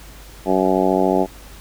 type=harmonic tone; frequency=94 Hz; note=F#2; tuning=28 cents sharp; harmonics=2 / 3 / 4 / 5 / 6 / 7 / 8 / 9; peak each=-23 / -21 / -20 / -24 / -24 / -22 / -25 / -24 dBFS; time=0.45-1.27 s; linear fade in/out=50 ms; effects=added 50 Hz sine -40 dBFS peak until 1.6 s + pink hiss -43 dBFS RMS until 1.6 s